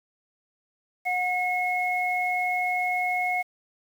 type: tone pair together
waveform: sine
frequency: 727 / 2174 Hz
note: F#5 / C#7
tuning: -31 / -34 cents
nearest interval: octave + perfect fifth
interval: 1897 cents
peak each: -26 dBFS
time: 1.05-3.43 s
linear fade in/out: 20 ms
effects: 8-bit